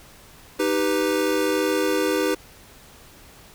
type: chord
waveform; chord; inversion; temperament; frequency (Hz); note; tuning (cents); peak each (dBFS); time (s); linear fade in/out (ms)
square; Eb augmented; none; equal; 311.1 / 392 / 493.9; Eb4 / G4 / B4; 0 / 0 / 0; -25; 0.59-2.35; 10
effects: pink hiss -48 dBFS RMS until 3.54 s